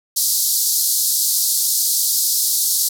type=band-pass noise; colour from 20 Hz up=white; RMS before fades=-18 dBFS; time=0.16-2.89 s; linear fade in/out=10 ms; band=4100 to 15000 Hz; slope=48 dB/octave; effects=none